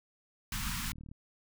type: band-stop noise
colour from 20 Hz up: pink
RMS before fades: -36 dBFS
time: 0.52-0.92 s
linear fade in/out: 2 ms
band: 240 to 960 Hz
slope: 48 dB/octave
type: click train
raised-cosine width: 5 ms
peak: -36 dBFS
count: 21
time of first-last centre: 0.59-1.115 s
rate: 38.1 Hz
effects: none